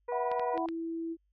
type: harmonic tone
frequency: 485.1 Hz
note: B4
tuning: 31 cents flat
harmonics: 1 / 2 / 3 / 4 / 5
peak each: -33 / -38 / -52 / -50 / -57 dBFS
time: 0.08-0.58 s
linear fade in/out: 10 ms
type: chord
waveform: sine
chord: E suspended second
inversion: none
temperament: just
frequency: 659.3 / 741.7 / 988.9 Hz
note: E5 / F#5 / B5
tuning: 0 / +4 / +2 cents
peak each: -37 / -34 / -36 dBFS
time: 0.12-0.66 s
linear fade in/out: 2 ms
type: clicks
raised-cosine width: 0.3 ms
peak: -26 dBFS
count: 4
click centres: 0.316 / 0.396 / 0.577 / 0.687 s
type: tone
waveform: sine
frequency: 330 Hz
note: E4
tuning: 2 cents sharp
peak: -33 dBFS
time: 0.53-1.17 s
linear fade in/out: 50 ms
effects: added 50 Hz sine -70 dBFS peak until 1.32 s